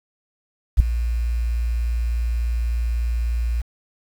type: tone with ADSR envelope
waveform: sine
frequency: 58.27 Hz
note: A#1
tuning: in tune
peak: -4 dBFS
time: 0.77-3.62 s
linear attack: 30 ms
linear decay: 5 ms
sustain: -15 dB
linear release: 14 ms
effects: 7-bit